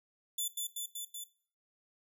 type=tone with echo; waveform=10% pulse; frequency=3498 Hz; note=A7; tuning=11 cents flat; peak=-25 dBFS; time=0.38-0.48 s; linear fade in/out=5 ms; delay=190 ms; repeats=4; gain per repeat=-2 dB; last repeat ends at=1.24 s; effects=noise-tail reverb RT60 0.4 s tail -17 dB re dry